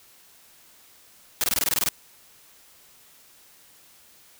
white noise bursts, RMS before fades -23 dBFS, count 10, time 1.41-1.888 s, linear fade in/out 0 ms, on 28 ms, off 22 ms, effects white hiss -54 dBFS RMS until 4.39 s

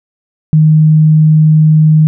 sine tone, 155.4 Hz, D#3, 2 cents flat, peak -3 dBFS, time 0.53-2.07 s, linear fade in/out 0 ms, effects none

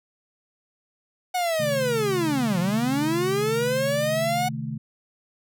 45% pulse linear two-way sweep, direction down then up, 739 to 168.9 to 739 Hz, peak -22 dBFS, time 1.34-4.49 s, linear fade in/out 10 ms, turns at 2.59 s
sine chord, A diminished, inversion first, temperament equal with one note detuned, 130.81 / 152.45 / 220 Hz, C3 / Eb3 / A3, 0 / -35 / 0 cents, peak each -32 dBFS, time 1.59-4.78 s, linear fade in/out 10 ms
effects none

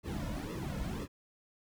brown noise with flanger, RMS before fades -38 dBFS, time 0.03-1.08 s, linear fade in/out 50 ms, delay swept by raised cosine 1.3 to 2.6 ms, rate 2 Hz, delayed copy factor -0.9, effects none

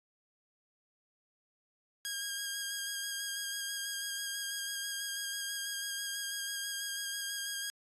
10% pulse tone with vibrato, 1625 Hz, G#6, 38 cents flat, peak -27 dBFS, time 2.05-7.7 s, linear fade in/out 0 ms, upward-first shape square, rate 6.1 Hz, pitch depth 15 cents each way, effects AAC 64 kbps

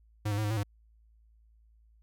square tone with pitch steps, 105.6 / 101.8 / 108 / 103.7 / 111.5 / 101.8 Hz, G#2 / G#2 / A2 / G#2 / A2 / G#2, +29 / -34 / -32 / -2 / +23 / -34 cents, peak -29 dBFS, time 0.25-0.634 s, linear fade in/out 10 ms, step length 64 ms, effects added 55 Hz sine -59 dBFS peak until 2.02 s

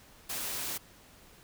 white noise, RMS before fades -36 dBFS, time 0.29-0.78 s, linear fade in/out 10 ms, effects pink hiss -57 dBFS RMS until 1.43 s

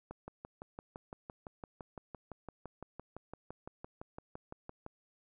click train, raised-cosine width 1 ms, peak -30 dBFS, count 29, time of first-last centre 0.11-4.864 s, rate 5.89 Hz, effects none

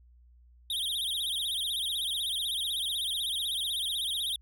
square tone with vibrato, 3460 Hz, A7, 30 cents flat, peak -30 dBFS, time 0.7-4.36 s, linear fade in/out 2 ms, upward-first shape sine, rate 16 Hz, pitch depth 180 cents each way, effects added 60 Hz sine -55 dBFS peak until 4.41 s

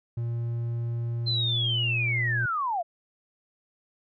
triangle tone with pitch glide, 117.5 to 119.28 Hz, A#2 to A#2, +14 to +40 cents, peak -25 dBFS, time 0.17-2.46 s, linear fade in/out 5 ms, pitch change +26 cents, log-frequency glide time 1.46-2.27 s
sine linear sweep, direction down, 4130 to 644 Hz, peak -25 dBFS, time 1.26-2.83 s, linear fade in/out 20 ms
effects none

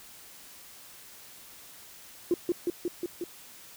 sine tone with echo, 349.2 Hz, F4, in tune, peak -20 dBFS, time 2.31-2.34 s, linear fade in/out 2 ms, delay 180 ms, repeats 5, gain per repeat -2 dB, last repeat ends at 3.24 s, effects tanh soft clip ceiling -16 dBFS + white hiss -50 dBFS RMS until 3.76 s

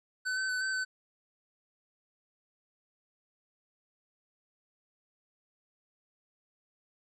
square tone with pitch steps, 1512 / 1534 / 1506 / 1539 / 1518 Hz, F#6 / G6 / F#6 / G6 / F#6, +37 / -38 / +30 / -32 / +44 cents, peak -31 dBFS, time 0.25-0.85 s, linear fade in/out 20 ms, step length 120 ms, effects resampled to 22050 Hz + 12-bit

